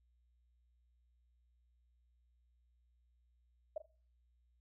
sine tone with echo, 622.3 Hz, D#5, in tune, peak -36 dBFS, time 3.76-3.78 s, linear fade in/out 5 ms, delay 40 ms, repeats 2, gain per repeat -13 dB, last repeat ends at 3.86 s, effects noise-tail reverb RT60 0.5 s tail -25 dB re dry + added 60 Hz sine -70 dBFS peak until 4.6 s

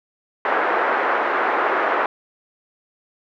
white band-pass noise, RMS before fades -20 dBFS, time 0.45-2.06 s, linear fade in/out 2 ms, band 350 to 1600 Hz, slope 24 dB/octave, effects none

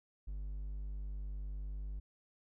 triangle tone, 49.95 Hz, G1, 33 cents sharp, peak -37 dBFS, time 0.27-2 s, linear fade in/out 10 ms, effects none

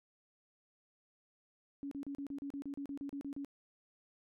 sine tone bursts, 280.6 Hz, C#4, 21 cents sharp, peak -39 dBFS, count 14, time 1.83-3.447 s, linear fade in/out 0 ms, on 83 ms, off 35 ms, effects none

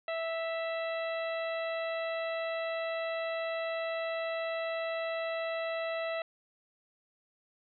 harmonic tone with a mistuned harmonic, 657 Hz, E5, 6 cents flat, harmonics 1 / 2 / 3 / 4 / 5 / 6, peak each -33 / -42 / -41 / -44 / -51 / -48 dBFS, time 0.08-6.22 s, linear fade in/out 2 ms, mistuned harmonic 4, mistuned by +19 cents, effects none

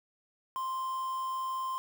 triangle tone with quantisation, 1046.5 Hz, C6, in tune, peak -30 dBFS, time 0.56-1.78 s, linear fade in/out 0 ms, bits 8, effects none

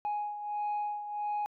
sine beating tone pair, 832 / 833.5 Hz, G#5 / G#5, +3 / +6 cents, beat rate 1.5 Hz, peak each -31 / -37 dBFS, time 0.05-1.46 s, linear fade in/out 0 ms, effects tanh soft clip ceiling -28 dBFS

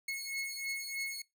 sawtooth beating tone pair, 2180 / 2183.2 Hz, C#7 / C#7, -29 / -27 cents, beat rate 3.2 Hz, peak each -36 / -36 dBFS, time 0.08-1.22 s, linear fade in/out 5 ms, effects noise-tail reverb RT60 0.2 s tail -23 dB re dry

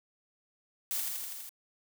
blue noise with echo, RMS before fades -33 dBFS, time 0.91-1 s, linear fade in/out 0 ms, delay 82 ms, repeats 6, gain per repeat -2 dB, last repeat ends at 1.492 s, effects none

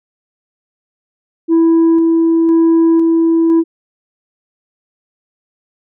sine tone with tremolo, 329.6 Hz, E4, in tune, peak -4 dBFS, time 1.48-3.64 s, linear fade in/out 50 ms, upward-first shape square, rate 0.99 Hz, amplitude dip 25%, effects tanh soft clip ceiling -6 dBFS

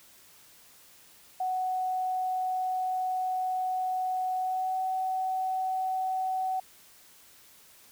sine tone with pitch glide, 743 to 752.5 Hz, F#5 to F#5, +7 to +29 cents, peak -27 dBFS, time 1.4-6.6 s, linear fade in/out 5 ms, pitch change +22 cents, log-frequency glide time 4.38-4.79 s, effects white hiss -56 dBFS RMS until 7.91 s

